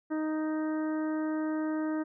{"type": "harmonic tone", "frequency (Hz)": 311.1, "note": "D#4", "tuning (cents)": 0, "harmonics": [1, 2, 3, 4, 5, 6], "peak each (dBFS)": [-29, -39, -44, -45, -46, -50], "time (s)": [0.1, 2.04], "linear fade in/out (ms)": 20, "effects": []}